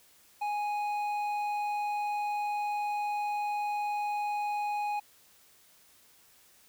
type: tone with hard clipping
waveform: triangle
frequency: 830 Hz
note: G#5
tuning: 1 cent flat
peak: -31 dBFS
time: 0.41-5 s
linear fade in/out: 10 ms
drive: 10 dB
effects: white hiss -61 dBFS RMS until 6.68 s